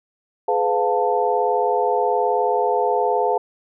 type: tone cluster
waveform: sine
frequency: 420.4 / 499.3 / 705 / 886 Hz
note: G#4 / B4 / F5 / A5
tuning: +21 / +19 / +16 / +12 cents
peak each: -22 dBFS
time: 0.48-3.38 s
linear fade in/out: 5 ms
effects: none